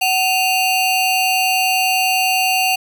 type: ring-modulated tone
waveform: 35% pulse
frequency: 1760 Hz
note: A6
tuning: in tune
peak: -9 dBFS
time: 0.01-2.76 s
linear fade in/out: 10 ms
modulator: 1010 Hz
effects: 7-bit